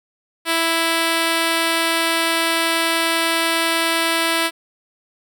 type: tone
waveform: 5% pulse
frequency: 330.2 Hz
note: E4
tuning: 3 cents sharp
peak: -5 dBFS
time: 0.45-4.51 s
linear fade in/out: 50 ms
effects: none